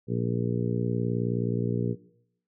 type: harmonic tone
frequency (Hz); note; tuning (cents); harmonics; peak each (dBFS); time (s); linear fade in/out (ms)
59.2; A#1; +27; 2 / 3 / 4 / 5 / 6 / 7 / 8; -29 / -30 / -33 / -38 / -37 / -34 / -38; 0.07-1.96; 50
effects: noise-tail reverb RT60 0.7 s tail -18 dB re dry